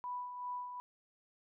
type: tone with tremolo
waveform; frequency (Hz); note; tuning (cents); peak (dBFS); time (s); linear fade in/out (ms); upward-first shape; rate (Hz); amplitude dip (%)
sine; 987.8; B5; 0; -37; 0.04-0.8; 0; sine; 2.6; 50
effects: none